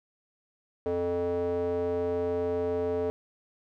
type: tone with band-pass filter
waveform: square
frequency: 87.31 Hz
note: F2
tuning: in tune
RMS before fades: -29 dBFS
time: 0.86-3.1 s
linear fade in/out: 0 ms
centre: 490 Hz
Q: 5.6
effects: none